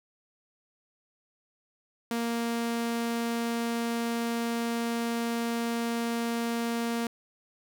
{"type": "tone", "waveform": "sawtooth", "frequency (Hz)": 233.1, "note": "A#3", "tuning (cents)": 0, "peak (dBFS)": -24, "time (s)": [2.11, 7.07], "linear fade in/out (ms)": 2, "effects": []}